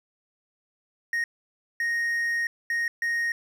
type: tone bursts at uneven times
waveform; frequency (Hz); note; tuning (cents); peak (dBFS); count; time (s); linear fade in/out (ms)
triangle; 1864.7; A#6; 0; -22; 4; 1.13-1.24 / 1.8-2.47 / 2.7-2.88 / 3.02-3.32; 2
effects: none